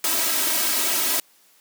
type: noise with comb filter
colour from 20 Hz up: white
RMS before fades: -22 dBFS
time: 0.04-1.2 s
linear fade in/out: 2 ms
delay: 3.1 ms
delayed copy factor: +0.95
effects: white hiss -57 dBFS RMS until 1.6 s + high-pass 200 Hz 12 dB/octave